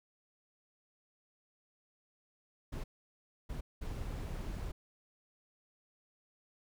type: noise bursts at uneven times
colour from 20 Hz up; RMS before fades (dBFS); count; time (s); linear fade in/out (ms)
brown; -40; 3; 2.72-2.84 / 3.49-3.61 / 3.81-4.72; 10
effects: none